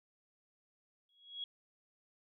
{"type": "tone with exponential growth", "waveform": "sine", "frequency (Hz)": 3322, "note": "G#7", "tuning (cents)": 0, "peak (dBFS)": -36, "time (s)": [1.09, 1.44], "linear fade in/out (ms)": 2, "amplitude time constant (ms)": 76, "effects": []}